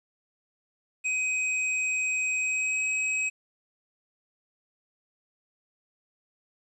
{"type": "tone with pitch glide", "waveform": "square", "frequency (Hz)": [2519, 2541], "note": ["D#7", "D#7"], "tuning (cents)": [21, 36], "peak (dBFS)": -26, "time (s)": [1.04, 3.3], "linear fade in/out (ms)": 20, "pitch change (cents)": 15, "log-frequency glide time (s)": [2.38, 2.82], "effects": ["resampled to 24000 Hz", "10-bit"]}